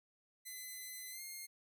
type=tone with pitch glide; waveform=5% pulse; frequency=2026 to 2128 Hz; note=B6 to C7; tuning=+44 to +29 cents; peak=-36 dBFS; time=0.45-1.47 s; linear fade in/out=20 ms; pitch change=+85 cents; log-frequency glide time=1.11-1.21 s; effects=none